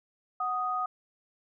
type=tone pair together; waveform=sine; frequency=740 / 1244.5 Hz; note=F#5 / D#6; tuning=0 / 0 cents; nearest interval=major sixth; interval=900 cents; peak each=-33 / -29 dBFS; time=0.4-0.86 s; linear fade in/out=5 ms; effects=none